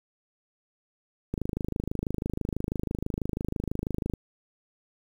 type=click train; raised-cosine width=3 ms; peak=-16 dBFS; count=74; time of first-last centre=1.34-4.137 s; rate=26.1 Hz; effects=8-bit